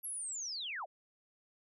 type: linear sweep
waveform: sine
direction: down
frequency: 11550 to 510 Hz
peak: -38 dBFS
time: 0.03-0.86 s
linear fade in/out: 20 ms
effects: none